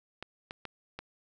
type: clicks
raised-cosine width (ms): 0.3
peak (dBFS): -23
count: 4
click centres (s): 0.226 / 0.509 / 0.653 / 0.99
effects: none